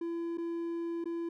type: tone with dropouts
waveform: triangle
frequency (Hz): 337.2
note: E4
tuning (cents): +39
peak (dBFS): -31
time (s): 0.01-1.29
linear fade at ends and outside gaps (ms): 5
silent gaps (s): 0.374-0.381 / 1.042-1.056
effects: none